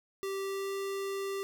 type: tone with pitch glide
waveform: square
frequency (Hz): 390 to 392.5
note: G4 to G4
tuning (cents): -9 to +2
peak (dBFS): -34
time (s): 0.23-1.43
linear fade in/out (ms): 0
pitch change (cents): +11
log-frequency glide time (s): 0.42-0.74
effects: none